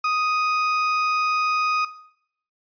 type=tone; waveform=35% pulse; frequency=1247 Hz; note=D#6; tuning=3 cents sharp; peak=-18 dBFS; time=0.04-1.85 s; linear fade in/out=5 ms; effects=noise-tail reverb RT60 0.7 s tail -17 dB re dry + resampled to 11025 Hz